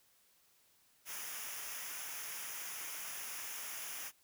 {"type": "noise with comb filter", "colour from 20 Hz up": "white", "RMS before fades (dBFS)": -44, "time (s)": [1.05, 4.12], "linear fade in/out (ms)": 50, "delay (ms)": 0.24, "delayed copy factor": -0.7, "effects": ["white hiss -70 dBFS RMS until 4.23 s"]}